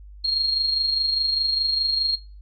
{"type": "tone with amplitude modulation", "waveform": "sine", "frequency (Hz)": 4249, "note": "C8", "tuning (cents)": 26, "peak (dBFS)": -18, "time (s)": [0.24, 2.16], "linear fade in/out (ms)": 10, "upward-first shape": "sine", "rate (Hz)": 24.9, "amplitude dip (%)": 50, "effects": ["noise-tail reverb RT60 0.4 s tail -23 dB re dry", "added 50 Hz sine -40 dBFS peak until 2.41 s"]}